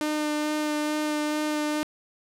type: tone with vibrato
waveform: sawtooth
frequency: 301.9 Hz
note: D4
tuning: 48 cents sharp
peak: -21 dBFS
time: 0.01-1.83 s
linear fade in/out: 0 ms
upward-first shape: sine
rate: 2.3 Hz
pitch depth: 12 cents each way
effects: low-pass 12000 Hz 12 dB/octave